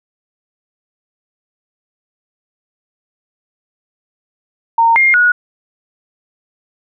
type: tone with pitch steps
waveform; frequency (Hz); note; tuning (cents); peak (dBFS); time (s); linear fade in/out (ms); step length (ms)
sine; 919 / 2122 / 1456; A#5 / C7 / F#6; -25 / +24 / -28; -7; 4.78-5.32; 5; 180
effects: none